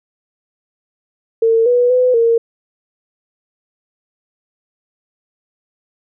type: tone with pitch steps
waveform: sine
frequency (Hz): 453.3 / 488.8 / 503 / 461.7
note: A#4 / B4 / B4 / A#4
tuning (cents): -48 / -18 / +32 / -17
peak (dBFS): -9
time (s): 1.42-2.38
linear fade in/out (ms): 5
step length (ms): 240
effects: none